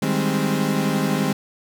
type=chord; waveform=35% pulse; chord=Ab major seventh; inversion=second; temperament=equal; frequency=155.56 / 196 / 207.7 / 261.6 Hz; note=Eb3 / G3 / Ab3 / C4; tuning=0 / 0 / 0 / 0 cents; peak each=-23 dBFS; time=0.02-1.33 s; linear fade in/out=5 ms; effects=none